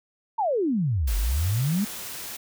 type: exponential two-way sweep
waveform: sine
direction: down then up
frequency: 942 to 45.86 to 218.8 Hz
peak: -21 dBFS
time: 0.38-1.85 s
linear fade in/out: 10 ms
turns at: 1.16 s
type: noise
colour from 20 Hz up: white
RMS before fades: -36 dBFS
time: 1.07-2.37 s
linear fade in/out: 10 ms
effects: none